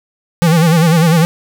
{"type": "tone with vibrato", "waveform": "square", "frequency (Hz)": 164.81, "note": "E3", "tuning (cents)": 0, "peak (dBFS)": -8, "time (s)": [0.42, 1.25], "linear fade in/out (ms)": 0, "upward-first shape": "sine", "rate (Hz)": 10, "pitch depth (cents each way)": 100, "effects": []}